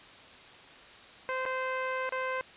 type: tone with dropouts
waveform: 15% pulse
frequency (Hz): 518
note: C5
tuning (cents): -17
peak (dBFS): -24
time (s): 1.29-2.41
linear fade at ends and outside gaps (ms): 0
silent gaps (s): 1.454-1.461 / 2.092-2.123
effects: white hiss -51 dBFS RMS until 2.56 s + resampled to 8000 Hz